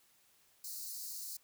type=high-pass noise; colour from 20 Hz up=white; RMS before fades=-44 dBFS; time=0.64-1.37 s; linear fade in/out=5 ms; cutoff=4100 Hz; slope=96 dB/octave; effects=white hiss -69 dBFS RMS until 1.43 s